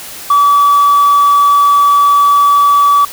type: tone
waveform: sine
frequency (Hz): 1147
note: D6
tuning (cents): -41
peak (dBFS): -3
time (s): 0.3-3.05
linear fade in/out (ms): 5
effects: tanh soft clip ceiling -3 dBFS + white hiss -28 dBFS RMS until 3.12 s

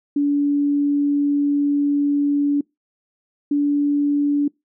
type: tone pair in turn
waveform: sine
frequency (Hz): 287.1 / 288.6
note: D4 / D4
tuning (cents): -39 / -30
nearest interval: unison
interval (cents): 9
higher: second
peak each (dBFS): -15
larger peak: neither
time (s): 0.16-2.61 / 3.51-4.48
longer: first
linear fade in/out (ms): 5
effects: noise-tail reverb RT60 0.2 s tail -25 dB re dry

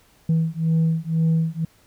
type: beating tone pair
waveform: sine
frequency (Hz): 161.4 / 163.4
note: E3 / E3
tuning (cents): -36 / -15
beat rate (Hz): 2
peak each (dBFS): -19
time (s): 0.29-1.65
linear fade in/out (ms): 5
effects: tanh soft clip ceiling -14 dBFS + pink hiss -57 dBFS RMS until 1.86 s

